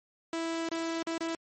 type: tone with dropouts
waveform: sawtooth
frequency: 329.6 Hz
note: E4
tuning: in tune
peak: -27 dBFS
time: 0.33-1.35 s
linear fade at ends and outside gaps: 2 ms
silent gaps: 0.689-0.715 / 1.027-1.07 / 1.179-1.207 s
effects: MP3 32 kbps